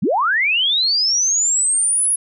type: linear sweep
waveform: sine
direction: up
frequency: 129.3 to 10610 Hz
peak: -14 dBFS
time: 0.02-2.16 s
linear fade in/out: 10 ms
effects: none